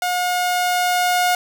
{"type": "tone with level ramp", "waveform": "sawtooth", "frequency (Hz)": 719, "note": "F#5", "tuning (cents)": -50, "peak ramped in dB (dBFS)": [-15, -11], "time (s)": [0.02, 1.35], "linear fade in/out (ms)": 2, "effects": []}